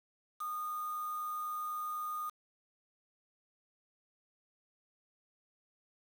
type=tone with quantisation; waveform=sine; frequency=1228 Hz; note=D#6; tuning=23 cents flat; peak=-36 dBFS; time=0.4-2.3 s; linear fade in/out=10 ms; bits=8; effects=none